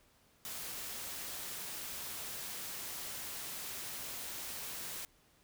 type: noise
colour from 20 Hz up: white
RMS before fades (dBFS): -43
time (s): 0.45-5.05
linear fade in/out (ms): 0
effects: pink hiss -68 dBFS RMS until 5.43 s